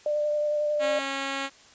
sine tone with vibrato, 596 Hz, D5, 25 cents sharp, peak -23 dBFS, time 0.06-0.99 s, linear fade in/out 2 ms, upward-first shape sine, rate 11 Hz, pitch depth 13 cents each way
5% pulse tone, 273.5 Hz, C#4, 23 cents flat, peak -17 dBFS, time 0.79-1.5 s, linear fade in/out 50 ms
effects white hiss -53 dBFS RMS until 1.74 s + resampled to 16000 Hz

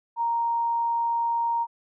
sine tone, 932.3 Hz, A#5, in tune, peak -22 dBFS, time 0.16-1.67 s, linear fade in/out 50 ms, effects none

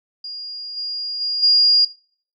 sine tone with level steps, 4839 Hz, D#8, 49 cents flat, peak -28 / -23 / -19 / -10 dBFS, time 0.24-1.85 s, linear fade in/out 5 ms, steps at 0.76 / 1.2 / 1.42 s, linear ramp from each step 20 ms, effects noise-tail reverb RT60 0.5 s tail -23 dB re dry

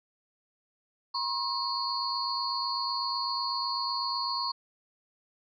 sine tone cluster, 962 / 1070 / 4322 / 4663 Hz, B5 / C6 / C#8 / D8, -46 / +38 / -45 / -13 cents, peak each -36 / -33 / -33 / -36 dBFS, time 1.14-4.52 s, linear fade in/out 10 ms, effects none

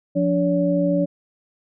sine tone cluster, 175.9 / 288.8 / 568 Hz, F3 / D4 / C#5, +13 / -29 / +42 cents, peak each -21 dBFS, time 0.15-1.06 s, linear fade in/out 20 ms, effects none

